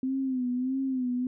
sine tone with vibrato, 257.4 Hz, C4, 28 cents flat, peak -26 dBFS, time 0.03-1.27 s, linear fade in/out 2 ms, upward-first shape sine, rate 1.6 Hz, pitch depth 74 cents each way, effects none

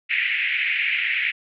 white band-pass noise, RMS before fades -23 dBFS, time 0.09-1.32 s, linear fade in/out 20 ms, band 1900 to 2600 Hz, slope 48 dB/octave, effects none

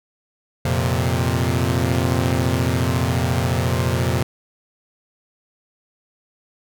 sawtooth chord, F suspended fourth, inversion none, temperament equal, 87.31 / 116.54 / 130.81 Hz, F2 / Bb2 / C3, 0 / 0 / 0 cents, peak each -18 dBFS, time 0.65-4.23 s, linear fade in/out 5 ms, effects none

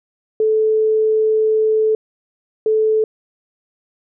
sine tone pair in turn, 435.8 / 435.8 Hz, A4 / A4, -17 / -17 cents, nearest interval unison, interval 0 cents, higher neither, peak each -12 dBFS, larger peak neither, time 0.4-1.95 / 2.66-3.04 s, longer first, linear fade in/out 2 ms, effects none

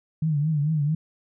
sine tone with vibrato, 151.4 Hz, D#3, 47 cents flat, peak -20 dBFS, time 0.22-0.95 s, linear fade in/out 5 ms, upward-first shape triangle, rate 4.5 Hz, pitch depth 120 cents each way, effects none

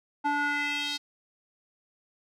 square tone with band-pass filter sweep, 290 Hz, D4, 22 cents flat, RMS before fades -29 dBFS, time 0.24-0.98 s, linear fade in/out 20 ms, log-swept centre 960 to 4300 Hz, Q 2.8, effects none

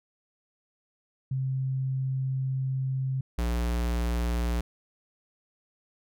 sine / square tone pair in turn, 132.2 / 59.13 Hz, C3 / A#1, +18 / +25 cents, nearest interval octave + major second, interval 1393 cents, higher first, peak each -26 dBFS, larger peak neither, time 1.31-3.21 / 3.38-4.61 s, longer first, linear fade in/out 5 ms, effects none

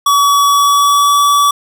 square tone with pitch glide, 1136 to 1147.2 Hz, C#6 to D6, +42 to -41 cents, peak -8 dBFS, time 0.06-1.51 s, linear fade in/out 5 ms, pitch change +17 cents, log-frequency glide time 0.47-1.22 s, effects none

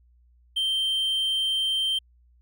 triangle tone, 3135 Hz, G7, 1 cent flat, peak -21 dBFS, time 0.56-1.99 s, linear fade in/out 10 ms, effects added 60 Hz sine -56 dBFS peak until 2.41 s

